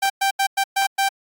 sawtooth tone bursts at uneven times, 784 Hz, G5, in tune, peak -13 dBFS, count 6, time 0.02-0.1 / 0.21-0.31 / 0.39-0.47 / 0.57-0.64 / 0.76-0.87 / 0.98-1.09 s, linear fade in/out 10 ms, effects AAC 64 kbps

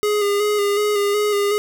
square tone with vibrato, 412 Hz, G#4, 14 cents flat, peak -17 dBFS, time 0.03-1.58 s, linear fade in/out 0 ms, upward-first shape square, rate 2.7 Hz, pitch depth 26 cents each way, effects none

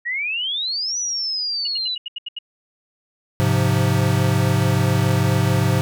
sine exponential two-way sweep, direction up then down, 1864.7 to 5980 to 3906 Hz, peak -21 dBFS, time 0.05-1.96 s, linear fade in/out 20 ms, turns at 0.98 s
sine tone bursts, 2878 Hz, F#7, 49 cents flat, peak -25 dBFS, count 8, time 1.65-2.388 s, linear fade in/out 5 ms, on 24 ms, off 78 ms
square chord, F minor, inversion first, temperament equal, 103.83 / 130.81 / 174.61 Hz, Ab2 / C3 / F3, 0 / 0 / 0 cents, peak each -20 / -20 / -23 dBFS, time 3.4-5.81 s, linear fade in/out 0 ms
effects none

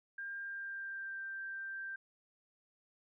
sine tone with pitch glide, 1600 to 1574.3 Hz, G6 to G6, +35 to +7 cents, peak -40 dBFS, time 0.18-1.96 s, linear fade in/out 5 ms, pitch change -28 cents, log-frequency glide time 0.4-1.17 s, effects none

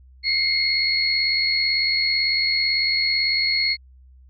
sine tone cluster, 2110 / 2188 / 4330 Hz, C7 / C#7 / C#8, +14 / -23 / -41 cents, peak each -24 / -26 / -20 dBFS, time 0.23-3.77 s, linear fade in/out 50 ms, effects added 64 Hz sine -46 dBFS peak until 4.29 s

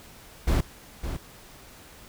brown noise with echo, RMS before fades -21 dBFS, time 0.47-0.61 s, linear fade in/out 10 ms, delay 560 ms, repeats 1, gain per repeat -9 dB, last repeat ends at 1.17 s, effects pink hiss -49 dBFS RMS until 2.08 s

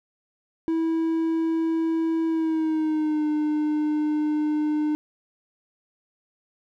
triangle tone with pitch glide, 326 to 302.4 Hz, E4 to D#4, -19 to -49 cents, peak -19 dBFS, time 0.68-4.95 s, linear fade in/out 0 ms, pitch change -130 cents, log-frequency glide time 2.27-3.26 s, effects none

